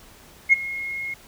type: tone with ADSR envelope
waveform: sine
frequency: 2156 Hz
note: C#7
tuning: 49 cents flat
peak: -8 dBFS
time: 0.49-1.14 s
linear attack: 37 ms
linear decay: 18 ms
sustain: -19 dB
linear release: 5 ms
effects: tanh soft clip ceiling -4 dBFS + pink hiss -49 dBFS RMS until 1.27 s